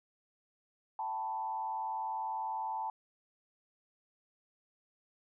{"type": "tone with frequency modulation", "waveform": "sine", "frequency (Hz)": 880, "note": "A5", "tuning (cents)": 0, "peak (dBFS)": -34, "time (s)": [0.99, 2.9], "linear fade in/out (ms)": 2, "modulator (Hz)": 100, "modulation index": 0.93, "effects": []}